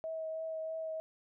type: tone with vibrato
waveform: sine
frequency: 641 Hz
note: E5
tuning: 49 cents flat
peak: -36 dBFS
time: 0.04-1 s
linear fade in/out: 0 ms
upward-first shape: triangle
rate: 3.1 Hz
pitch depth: 15 cents each way
effects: none